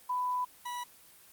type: tone pair in turn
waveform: sine / 40% pulse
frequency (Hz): 996 / 976.6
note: B5 / B5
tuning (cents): +14 / -20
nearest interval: unison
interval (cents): 34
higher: first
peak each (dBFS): -29 / -35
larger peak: first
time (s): 0.09-0.45 / 0.65-0.84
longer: first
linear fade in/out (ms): 10
effects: white hiss -57 dBFS RMS until 1.32 s + Opus 24 kbps